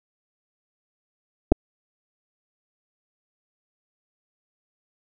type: clicks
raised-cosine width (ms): 2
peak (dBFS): -3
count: 2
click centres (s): 1.519 / 1.522
effects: none